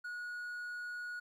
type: tone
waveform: triangle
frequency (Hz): 1454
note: F#6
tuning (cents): -31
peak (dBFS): -38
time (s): 0.04-1.2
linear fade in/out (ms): 10
effects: 13-bit